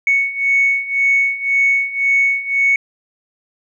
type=beating tone pair; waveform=sine; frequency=2217 / 2218.9 Hz; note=C#7 / C#7; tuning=0 / +1 cents; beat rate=1.9 Hz; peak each=-17 / -14 dBFS; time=0.07-2.76 s; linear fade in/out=2 ms; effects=tanh soft clip ceiling -5 dBFS